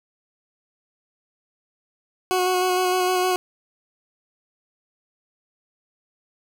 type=tone with vibrato; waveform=20% pulse; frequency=366.5 Hz; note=F#4; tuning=16 cents flat; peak=-14 dBFS; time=2.31-3.36 s; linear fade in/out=0 ms; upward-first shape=square; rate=6.5 Hz; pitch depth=14 cents each way; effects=none